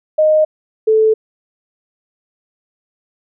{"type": "tone pair in turn", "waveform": "sine", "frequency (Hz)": [619, 437.7], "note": ["D#5", "A4"], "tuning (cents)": [-9, -9], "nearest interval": "tritone", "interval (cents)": 600, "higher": "first", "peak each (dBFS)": -8, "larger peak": "neither", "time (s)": [[0.18, 0.45], [0.87, 1.14]], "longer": "neither", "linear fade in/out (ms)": 10, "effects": []}